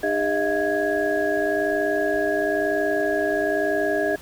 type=tone cluster; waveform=sine; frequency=305.2 / 404 / 631 / 692 / 1659 Hz; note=D#4 / G#4 / D#5 / F5 / G#6; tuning=-33 / -48 / +24 / -16 / -2 cents; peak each=-28 / -25 / -24 / -29 / -27 dBFS; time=0.03-4.16 s; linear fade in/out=5 ms; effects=pink hiss -44 dBFS RMS until 4.21 s